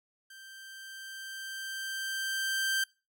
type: tone with level ramp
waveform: sawtooth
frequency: 1568 Hz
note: G6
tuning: in tune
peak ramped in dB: -45 to -23 dBFS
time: 0.3-2.84 s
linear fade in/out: 5 ms
effects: noise-tail reverb RT60 0.3 s tail -24 dB re dry